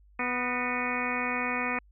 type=harmonic tone with a mistuned harmonic; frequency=246.9 Hz; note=B3; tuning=in tune; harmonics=1 / 2 / 3 / 4 / 5 / 6 / 7 / 8 / 9 / 10; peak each=-35 / -38 / -38 / -37 / -36 / -40 / -37 / -39 / -35 / -35 dBFS; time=0.19-1.79 s; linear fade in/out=5 ms; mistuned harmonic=7; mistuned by=+76 cents; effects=added 50 Hz sine -55 dBFS peak until 1.91 s